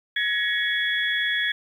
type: tone cluster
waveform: sine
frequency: 1680 / 1898 / 2215 / 3364 Hz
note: G#6 / A#6 / C#7 / G#7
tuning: +19 / +31 / -2 / +22 cents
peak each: -25 / -27 / -32 / -27 dBFS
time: 0.16-1.52 s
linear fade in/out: 5 ms
effects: 9-bit